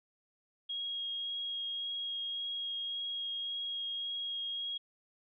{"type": "tone with vibrato", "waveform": "sine", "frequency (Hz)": 3278, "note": "G#7", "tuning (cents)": -23, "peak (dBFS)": -35, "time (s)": [0.69, 4.78], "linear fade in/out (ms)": 10, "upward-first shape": "sine", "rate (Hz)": 1.8, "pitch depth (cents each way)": 8, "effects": []}